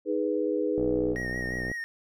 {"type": "chord", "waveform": "sine", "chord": "G# minor", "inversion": "second", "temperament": "equal", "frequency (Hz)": [311.1, 415.3, 493.9], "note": ["D#4", "G#4", "B4"], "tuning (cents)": [0, 0, 0], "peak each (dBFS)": -29, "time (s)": [0.05, 1.17], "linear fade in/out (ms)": 50}
{"type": "click train", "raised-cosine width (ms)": 2, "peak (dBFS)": -21, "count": 59, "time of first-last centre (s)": [0.78, 1.715], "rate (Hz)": 62}
{"type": "tone with vibrato", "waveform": "triangle", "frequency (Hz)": 1864.7, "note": "A#6", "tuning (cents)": 0, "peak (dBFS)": -30, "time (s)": [1.16, 1.84], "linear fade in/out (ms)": 0, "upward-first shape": "sine", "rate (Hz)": 5.7, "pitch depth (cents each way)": 33}
{"effects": []}